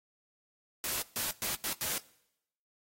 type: noise bursts at uneven times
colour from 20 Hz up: white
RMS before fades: -34 dBFS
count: 5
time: 0.84-1.02 / 1.16-1.31 / 1.42-1.55 / 1.64-1.73 / 1.81-1.98 s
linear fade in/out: 0 ms
effects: noise-tail reverb RT60 0.8 s tail -21 dB re dry + AAC 48 kbps